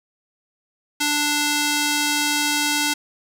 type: tone with band-pass filter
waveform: square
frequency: 294.4 Hz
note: D4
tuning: 4 cents sharp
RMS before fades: -21 dBFS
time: 1-2.94 s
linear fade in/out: 10 ms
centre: 5800 Hz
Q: 0.54
effects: none